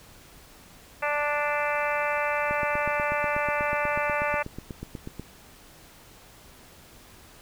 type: harmonic tone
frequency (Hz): 293.7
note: D4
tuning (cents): 0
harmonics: 2 / 3 / 4 / 5 / 6 / 7 / 8 / 9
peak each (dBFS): -29 / -31 / -32 / -33 / -34 / -34 / -35 / -36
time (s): 1.02-4.43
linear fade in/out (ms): 10
type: click train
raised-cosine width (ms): 3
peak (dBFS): -22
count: 23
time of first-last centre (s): 2.51-5.196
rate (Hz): 8.19
effects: pink hiss -51 dBFS RMS until 7.41 s